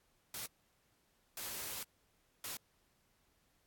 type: noise bursts at uneven times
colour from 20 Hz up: white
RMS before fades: -43 dBFS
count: 3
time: 0.34-0.46 / 1.37-1.83 / 2.44-2.57 s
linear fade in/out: 2 ms
effects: pink hiss -75 dBFS RMS until 3.66 s + AAC 64 kbps